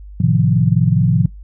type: chord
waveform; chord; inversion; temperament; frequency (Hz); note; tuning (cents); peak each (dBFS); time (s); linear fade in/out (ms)
sine; F dominant seventh; first; equal; 110 / 130.81 / 155.56 / 174.61; A2 / C3 / Eb3 / F3; 0 / 0 / 0 / 0; -16; 0.2-1.26; 5
effects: noise-tail reverb RT60 0.2 s tail -25 dB re dry + added 50 Hz sine -32 dBFS peak until 1.43 s